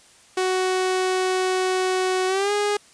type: tone with pitch glide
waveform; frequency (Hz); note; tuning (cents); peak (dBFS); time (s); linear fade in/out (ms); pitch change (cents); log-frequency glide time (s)
sawtooth; 371.9 to 412.6; F#4 to G#4; +9 to -11; -16; 0.37-2.77; 5; +180; 2.27-2.52
effects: white hiss -52 dBFS RMS until 2.93 s + resampled to 22050 Hz